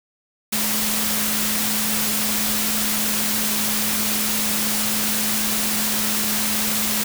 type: tone in noise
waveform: sine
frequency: 213.6 Hz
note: G#3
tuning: 49 cents sharp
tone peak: -28 dBFS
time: 0.52-7.04 s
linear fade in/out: 10 ms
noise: white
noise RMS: -22 dBFS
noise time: 0.52-7.04 s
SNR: -9 dB
effects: none